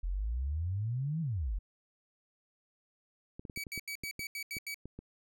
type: exponential two-way sweep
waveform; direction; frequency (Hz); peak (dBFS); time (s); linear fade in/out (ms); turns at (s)
sine; up then down; 41.2 to 168.6 to 41.2; -31; 0.03-1.59; 10; 1.21
type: clicks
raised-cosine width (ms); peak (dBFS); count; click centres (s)
3; -31; 11; 3.395 / 3.452 / 3.498 / 3.575 / 3.668 / 3.777 / 4.037 / 4.193 / 4.568 / 4.856 / 4.99
type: tone bursts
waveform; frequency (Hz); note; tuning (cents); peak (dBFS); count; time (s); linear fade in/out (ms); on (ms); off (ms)
sawtooth; 2279; C#7; +47; -34; 8; 3.56-4.744; 2; 78; 80
effects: none